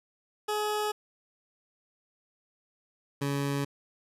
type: tone pair in turn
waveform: 20% pulse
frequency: 422 / 140.83 Hz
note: G#4 / C#3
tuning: +28 / +28 cents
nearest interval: octave + perfect fifth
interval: 1900 cents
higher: first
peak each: -23 / -23 dBFS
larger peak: neither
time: 0.48-0.92 / 3.21-3.65 s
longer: neither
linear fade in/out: 10 ms
effects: resampled to 32000 Hz + 9-bit